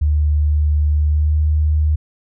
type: tone with pitch glide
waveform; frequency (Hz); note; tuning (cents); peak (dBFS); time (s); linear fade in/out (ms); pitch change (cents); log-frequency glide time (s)
sine; 74.8 to 76.33; D2 to D#2; +32 to -33; -12; 0.01-1.96; 10; +35; 1.07-1.34
effects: none